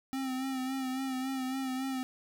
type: tone with vibrato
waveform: square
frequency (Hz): 262.4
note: C4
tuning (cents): +5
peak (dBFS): -33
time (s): 0.13-2.03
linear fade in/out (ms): 0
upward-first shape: sine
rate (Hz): 3.6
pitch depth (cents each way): 38
effects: none